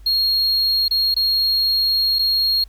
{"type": "tone with dropouts", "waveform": "triangle", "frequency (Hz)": 4269, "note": "C8", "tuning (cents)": 34, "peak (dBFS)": -14, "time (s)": [0.06, 2.64], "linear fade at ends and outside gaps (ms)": 5, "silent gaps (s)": [[0.882, 0.909], [1.143, 1.164], [2.187, 2.191]], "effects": ["added 50 Hz sine -39 dBFS peak until 2.68 s", "pink hiss -58 dBFS RMS until 2.68 s"]}